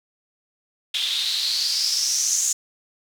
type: noise with band-pass filter sweep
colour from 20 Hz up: white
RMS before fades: -23 dBFS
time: 0.94-2.53 s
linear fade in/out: 5 ms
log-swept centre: 3300 to 6900 Hz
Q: 7.1
effects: none

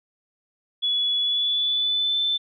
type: tone with pitch glide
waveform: sine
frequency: 3400 to 3532 Hz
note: G#7 to A7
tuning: +40 to +6 cents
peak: -20 dBFS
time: 0.82-2.38 s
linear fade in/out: 20 ms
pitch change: +66 cents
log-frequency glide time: 1.18-2.19 s
effects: none

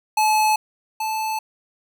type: tone pair in turn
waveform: square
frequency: 861 / 873.5 Hz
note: A5 / A5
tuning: -38 / -13 cents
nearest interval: unison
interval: 25 cents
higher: second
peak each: -16 / -23 dBFS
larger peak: first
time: 0.17-0.56 / 1-1.39 s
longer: neither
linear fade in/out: 5 ms
effects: none

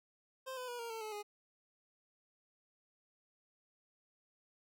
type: tone with pitch steps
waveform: 25% pulse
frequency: 523.3 / 503.4 / 484.3 / 465.9 / 448.3 / 431.2 / 414.9 Hz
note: C5 / B4 / B4 / A#4 / A4 / A4 / G#4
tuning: 0 / +33 / -34 / -1 / +32 / -35 / -2 cents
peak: -38 dBFS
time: 0.46-1.23 s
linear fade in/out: 20 ms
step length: 110 ms
effects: none

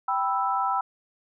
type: chord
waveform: sine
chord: E minor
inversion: first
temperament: equal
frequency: 784 / 987.8 / 1318.5 Hz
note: G5 / B5 / E6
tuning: 0 / 0 / 0 cents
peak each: -27 dBFS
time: 0.08-0.81 s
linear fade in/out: 5 ms
effects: none

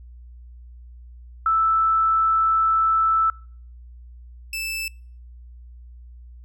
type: tone pair in turn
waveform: sine / sawtooth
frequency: 1318.5 / 2637 Hz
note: E6 / E7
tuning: 0 / 0 cents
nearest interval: octave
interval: 1200 cents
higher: second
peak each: -16 / -23 dBFS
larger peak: first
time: 1.46-3.3 / 4.53-4.88 s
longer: first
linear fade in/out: 2 ms
effects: noise-tail reverb RT60 0.5 s tail -26 dB re dry + added 60 Hz sine -40 dBFS peak until 6.44 s

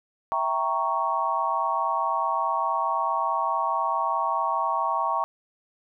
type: chord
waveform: sine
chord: E diminished seventh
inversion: none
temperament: equal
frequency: 659.3 / 784 / 932.3 / 1108.7 Hz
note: E5 / G5 / Bb5 / Db6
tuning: 0 / 0 / 0 / 0 cents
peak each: -31 / -30 / -27 / -26 dBFS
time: 0.32-5.24 s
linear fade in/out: 0 ms
effects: none

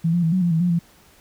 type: tone with pitch steps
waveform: sine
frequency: 165.2 / 174.3 / 162.6 / 185.6 / 173.3 / 161.9 / 177.3 / 169.7 Hz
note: E3 / F3 / E3 / F#3 / F3 / E3 / F3 / F3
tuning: +4 / -3 / -23 / +6 / -13 / -31 / +26 / -49 cents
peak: -16 dBFS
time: 0.04-0.792 s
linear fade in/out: 10 ms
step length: 94 ms
effects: pink hiss -53 dBFS RMS until 1.2 s

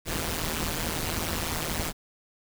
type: noise with amplitude modulation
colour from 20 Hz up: pink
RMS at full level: -26 dBFS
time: 0.05-1.93 s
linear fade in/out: 50 ms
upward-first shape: sine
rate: 161 Hz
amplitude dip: 95%
effects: none

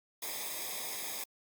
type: noise with comb filter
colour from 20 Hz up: white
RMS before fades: -39 dBFS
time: 0.22-1.24 s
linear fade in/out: 5 ms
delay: 0.69 ms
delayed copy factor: -0.8
effects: Opus 48 kbps

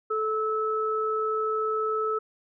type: tone pair together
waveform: sine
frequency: 435.8 / 1302.9 Hz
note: A4 / E6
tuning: -17 / -21 cents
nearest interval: octave + perfect fifth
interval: 1896 cents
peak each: -27 dBFS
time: 0.1-2.19 s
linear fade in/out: 10 ms
effects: none

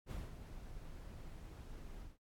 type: noise with ADSR envelope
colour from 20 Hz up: brown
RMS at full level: -41 dBFS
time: 0.06-2.18 s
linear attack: 51 ms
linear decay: 190 ms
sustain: -9 dB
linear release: 150 ms
effects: AAC 64 kbps

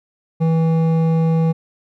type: tone with hard clipping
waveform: sine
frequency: 162.8 Hz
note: E3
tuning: 21 cents flat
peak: -15 dBFS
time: 0.4-1.53 s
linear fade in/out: 20 ms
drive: 10 dB
effects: none

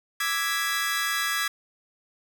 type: chord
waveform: sawtooth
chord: E dominant seventh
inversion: third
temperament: equal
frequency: 1174.7 / 1318.5 / 1661.2 / 1975.5 Hz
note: D6 / E6 / G#6 / B6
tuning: 0 / 0 / 0 / 0 cents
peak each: -29 / -30 / -24 / -27 dBFS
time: 0.2-1.48 s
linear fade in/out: 5 ms
effects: none

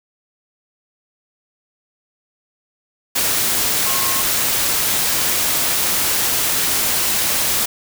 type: tone in noise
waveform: sine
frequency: 1076 Hz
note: C6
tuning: 48 cents sharp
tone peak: -26 dBFS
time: 3.86-4.22 s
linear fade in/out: 10 ms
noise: white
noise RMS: -18 dBFS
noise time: 3.15-7.66 s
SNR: -11 dB
effects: none

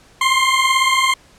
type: beating tone pair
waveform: 20% pulse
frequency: 1046.5 / 1064.5 Hz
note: C6 / C6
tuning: 0 / +30 cents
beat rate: 18 Hz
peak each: -11 dBFS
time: 0.21-1.14 s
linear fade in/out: 5 ms
effects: pink hiss -49 dBFS RMS until 1.38 s + low-pass 9000 Hz 12 dB/octave

